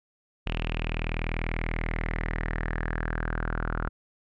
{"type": "tone with low-pass filter sweep", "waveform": "sawtooth", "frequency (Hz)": 40.27, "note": "E1", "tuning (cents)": -40, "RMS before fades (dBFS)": -30, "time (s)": [0.46, 3.89], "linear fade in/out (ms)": 10, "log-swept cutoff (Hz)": [2800, 1400], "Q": 6.4, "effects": []}